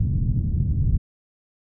white low-pass noise, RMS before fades -21 dBFS, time 0-0.98 s, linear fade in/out 10 ms, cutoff 150 Hz, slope 24 dB/octave, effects none

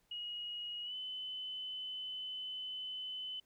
sine tone with pitch glide, 2892 to 3024 Hz, F#7 to F#7, -40 to +37 cents, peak -40 dBFS, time 0.11-3.4 s, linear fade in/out 5 ms, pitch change +77 cents, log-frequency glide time 0.83-0.95 s, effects pink hiss -75 dBFS RMS until 3.45 s

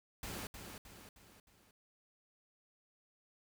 pink noise with echo, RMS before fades -44 dBFS, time 0.23-0.47 s, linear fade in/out 2 ms, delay 310 ms, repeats 4, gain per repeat -6 dB, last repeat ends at 1.71 s, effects none

